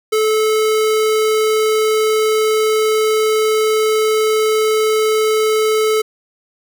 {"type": "tone", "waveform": "square", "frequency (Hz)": 434.1, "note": "A4", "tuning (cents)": -23, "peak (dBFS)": -13, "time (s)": [0.12, 6.02], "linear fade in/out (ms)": 10, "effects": []}